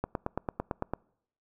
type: click train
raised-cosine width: 1 ms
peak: -16 dBFS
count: 9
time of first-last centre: 0.04-0.936 s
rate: 8.93 Hz
effects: noise-tail reverb RT60 0.7 s tail -26 dB re dry